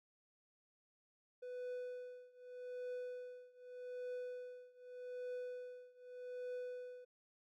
triangle tone with tremolo, 497.3 Hz, B4, 12 cents sharp, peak -39 dBFS, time 1.42-7.05 s, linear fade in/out 10 ms, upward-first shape triangle, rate 0.83 Hz, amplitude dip 95%, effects none

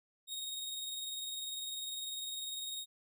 sawtooth tone with tremolo, 3737 Hz, A#7, 4 cents sharp, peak -35 dBFS, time 0.27-2.86 s, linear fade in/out 50 ms, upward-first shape square, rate 20 Hz, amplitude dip 25%, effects none

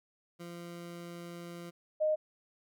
20% pulse / sine tone pair in turn, 172.2 / 617.6 Hz, F3 / D#5, -24 / -13 cents, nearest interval octave + minor seventh, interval 2211 cents, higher second, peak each -38 / -26 dBFS, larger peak second, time 0.39-1.71 / 2-2.16 s, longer first, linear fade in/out 20 ms, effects none

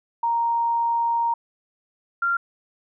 sine tone pair in turn, 932.3 / 1385.6 Hz, A#5 / F6, 0 / -14 cents, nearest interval perfect fifth, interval 686 cents, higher second, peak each -19 dBFS, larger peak neither, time 0.23-1.34 / 2.22-2.37 s, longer first, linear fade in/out 5 ms, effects none

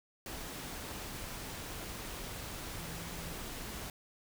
sine tone in noise, 167.9 Hz, E3, 32 cents sharp, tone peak -48 dBFS, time 2.77-3.33 s, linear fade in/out 2 ms, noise pink, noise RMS -43 dBFS, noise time 0.26-3.9 s, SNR -8 dB, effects none

